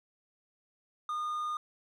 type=tone; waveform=triangle; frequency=1221 Hz; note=D#6; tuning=33 cents flat; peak=-30 dBFS; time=1.09-1.57 s; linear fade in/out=2 ms; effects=none